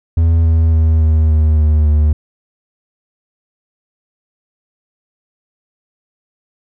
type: tone with pitch steps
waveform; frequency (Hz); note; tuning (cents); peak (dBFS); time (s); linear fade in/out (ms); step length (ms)
triangle; 82.41 / 81.18 / 79.97 / 78.78 / 77.61 / 76.45 / 75.31; E2 / E2 / D#2 / D#2 / D#2 / D#2 / D2; 0 / -26 / +48 / +22 / -4 / -30 / +44; -6; 0.17-2.13; 5; 280
effects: none